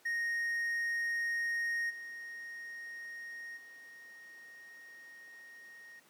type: tone with level steps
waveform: triangle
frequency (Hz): 1863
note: A#6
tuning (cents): -2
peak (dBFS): -30 / -41 / -49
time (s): 0.05-6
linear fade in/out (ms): 10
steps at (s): 1.89 / 3.56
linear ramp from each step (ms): 20
effects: pink hiss -64 dBFS RMS until 6.09 s + high-pass 300 Hz 12 dB/octave